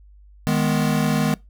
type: chord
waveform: square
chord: G# minor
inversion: second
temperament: equal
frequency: 155.56 / 207.7 / 246.9 Hz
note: D#3 / G#3 / B3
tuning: 0 / 0 / 0 cents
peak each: -22 / -23 / -24 dBFS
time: 0.47-1.34 s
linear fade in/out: 0 ms
effects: noise-tail reverb RT60 0.2 s tail -22 dB re dry + added 50 Hz sine -45 dBFS peak until 1.49 s